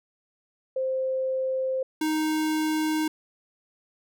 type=tone pair in turn; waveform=sine / square; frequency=523.3 / 311.2 Hz; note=C5 / D#4; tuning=0 / 0 cents; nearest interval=major sixth; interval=900 cents; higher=first; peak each=-24 dBFS; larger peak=neither; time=0.76-1.83 / 2.01-3.08 s; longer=neither; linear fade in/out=5 ms; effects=none